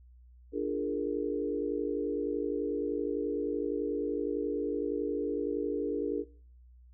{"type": "chord", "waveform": "sine", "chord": "Bb dominant seventh", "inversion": "first", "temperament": "equal with one note detuned", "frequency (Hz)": [293.7, 346.2, 415.3, 466.2], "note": ["D4", "F4", "Ab4", "Bb4"], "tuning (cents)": [0, -15, 0, 0], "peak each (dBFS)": [-34, -38, -34, -35], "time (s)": [0.52, 6.25], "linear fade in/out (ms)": 50, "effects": ["noise-tail reverb RT60 0.5 s tail -21 dB re dry", "added 61 Hz sine -53 dBFS peak until 6.93 s"]}